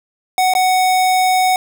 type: tone with dropouts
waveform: square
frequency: 743 Hz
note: F#5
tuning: 7 cents sharp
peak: -12 dBFS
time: 0.38-1.56 s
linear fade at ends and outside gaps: 1 ms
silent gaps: 0.537-0.551 s
effects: none